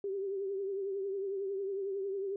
sine tone with vibrato, 392 Hz, G4, in tune, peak -33 dBFS, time 0.04-2.36 s, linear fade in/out 2 ms, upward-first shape triangle, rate 11 Hz, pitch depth 66 cents each way, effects none

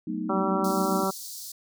sine chord, B dominant seventh, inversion second, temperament equal, 185 / 220 / 246.9 / 311.1 Hz, F#3 / A3 / B3 / D#4, 0 / 0 / 0 / 0 cents, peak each -34 / -33 / -36 / -32 dBFS, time 0.07-1.04 s, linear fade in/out 5 ms
harmonic tone, 192.2 Hz, G3, 34 cents flat, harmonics 1 / 2 / 3 / 4 / 5 / 6 / 7, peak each -29 / -30 / -32 / -32 / -33 / -33 / -32 dBFS, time 0.29-1.11 s, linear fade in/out 10 ms
pink high-pass noise, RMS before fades -39 dBFS, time 0.64-1.52 s, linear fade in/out 5 ms, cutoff 4200 Hz, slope 48 dB/octave
effects none

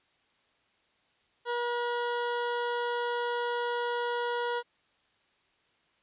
20% pulse tone, 480 Hz, B4, 49 cents flat, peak -24 dBFS, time 1.45-4.63 s, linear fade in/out 50 ms, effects white hiss -69 dBFS RMS until 6.02 s + resampled to 8000 Hz

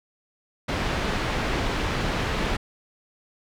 pink low-pass noise, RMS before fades -26 dBFS, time 0.68-2.57 s, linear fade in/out 10 ms, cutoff 3400 Hz, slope 12 dB/octave, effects none

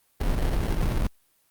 brown noise with sample-and-hold, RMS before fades -24 dBFS, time 0.2-1.07 s, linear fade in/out 5 ms, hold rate 1225 Hz, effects white hiss -66 dBFS RMS until 1.5 s + Opus 32 kbps

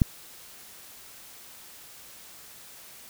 click, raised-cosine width 5 ms, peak -6 dBFS, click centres 0.018 s, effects white hiss -48 dBFS RMS until 3.09 s

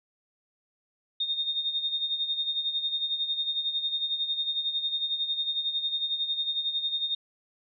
sine tone with tremolo, 3675 Hz, A#7, 25 cents flat, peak -24 dBFS, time 1.2-7.15 s, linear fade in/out 5 ms, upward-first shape sine, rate 11 Hz, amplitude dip 65%, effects none

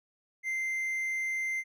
triangle tone, 2084 Hz, C7, 7 cents flat, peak -28 dBFS, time 0.43-1.64 s, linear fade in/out 50 ms, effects none

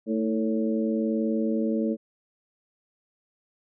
harmonic tone with a mistuned harmonic, 111.3 Hz, A2, 20 cents sharp, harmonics 2 / 3 / 4 / 5, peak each -25 / -29 / -31 / -33 dBFS, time 0.06-1.97 s, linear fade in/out 50 ms, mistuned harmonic 3, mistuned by -54 cents, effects none

